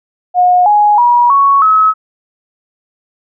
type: tone with pitch steps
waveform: sine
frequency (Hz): 721 / 833 / 962.4 / 1111.9 / 1284.7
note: F#5 / G#5 / B5 / C#6 / E6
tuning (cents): -45 / +5 / -45 / +5 / -45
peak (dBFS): -5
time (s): 0.34-1.94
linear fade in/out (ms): 50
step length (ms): 320
effects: none